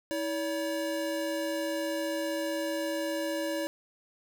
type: tone pair together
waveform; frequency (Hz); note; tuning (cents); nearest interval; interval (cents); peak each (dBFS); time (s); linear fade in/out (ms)
square; 322.8 / 570; E4 / C#5; -36 / +48; minor seventh; 984; -34 / -33; 0.11-3.67; 0
effects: none

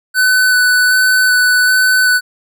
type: tone with vibrato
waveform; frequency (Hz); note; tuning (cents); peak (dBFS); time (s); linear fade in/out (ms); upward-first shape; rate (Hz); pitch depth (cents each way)
square; 1500; F#6; +23; -9; 0.14-2.21; 50; square; 1.3; 9
effects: none

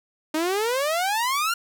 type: exponential sweep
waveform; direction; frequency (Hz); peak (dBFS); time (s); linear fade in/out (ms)
sawtooth; up; 303.5 to 1426; -18; 0.34-1.54; 5
effects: none

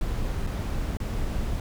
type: noise with dropouts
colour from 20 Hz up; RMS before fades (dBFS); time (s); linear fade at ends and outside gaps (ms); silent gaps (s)
brown; -28; 0.01-1.6; 2; 0.467-0.471 / 0.971-1.001
effects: none

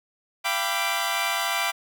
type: chord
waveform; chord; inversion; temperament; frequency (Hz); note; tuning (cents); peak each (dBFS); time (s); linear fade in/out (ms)
15% pulse; G dominant seventh; third; equal with one note detuned; 682.9 / 784 / 987.8 / 1174.7; F5 / G5 / B5 / D6; -39 / 0 / 0 / 0; -23; 0.44-1.72; 20
effects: none

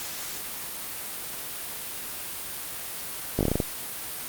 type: slowing click train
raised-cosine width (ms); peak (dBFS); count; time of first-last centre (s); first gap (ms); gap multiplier
2; -10; 8; 3.39-3.602; 18; 1.17
effects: white hiss -35 dBFS RMS until 4.28 s + Opus 48 kbps

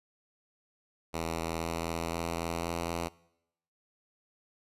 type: tone with pitch steps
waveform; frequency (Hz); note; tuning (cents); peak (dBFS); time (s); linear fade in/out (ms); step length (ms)
5% pulse; 82.41 / 83.13 / 83.85 / 84.58; E2 / E2 / E2 / E2; 0 / +15 / +30 / +45; -21; 1.13-3.09; 20; 490
effects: noise-tail reverb RT60 0.8 s tail -22 dB re dry + resampled to 32000 Hz

